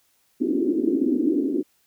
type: band-pass noise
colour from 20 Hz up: white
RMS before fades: -22 dBFS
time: 0.4-1.63 s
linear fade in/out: 20 ms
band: 260 to 350 Hz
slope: 48 dB/octave
effects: white hiss -65 dBFS RMS until 1.86 s